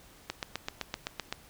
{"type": "click train", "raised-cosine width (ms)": 0.2, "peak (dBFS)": -15, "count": 9, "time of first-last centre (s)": [0.3, 1.326], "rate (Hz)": 7.8, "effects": ["pink hiss -56 dBFS RMS until 1.49 s"]}